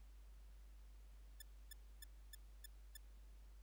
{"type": "tone bursts", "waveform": "5% pulse", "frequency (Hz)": 1743, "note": "A6", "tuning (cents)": -17, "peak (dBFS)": -40, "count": 6, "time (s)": [1.4, 2.97], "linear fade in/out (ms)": 5, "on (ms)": 20, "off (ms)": 290, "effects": ["added 50 Hz sine -57 dBFS peak until 3.62 s", "pink hiss -75 dBFS RMS until 3.62 s"]}